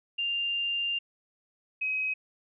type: tone pair in turn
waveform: sine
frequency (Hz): 2794 / 2536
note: F7 / D#7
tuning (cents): 0 / +32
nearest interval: major second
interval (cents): 168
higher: first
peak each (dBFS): -27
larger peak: neither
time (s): 0.18-0.99 / 1.81-2.14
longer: first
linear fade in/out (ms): 10
effects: none